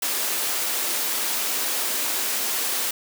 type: high-pass noise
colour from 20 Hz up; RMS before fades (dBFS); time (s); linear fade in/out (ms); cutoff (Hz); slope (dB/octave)
white; -25; 0.02-2.91; 5; 240; 24
effects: none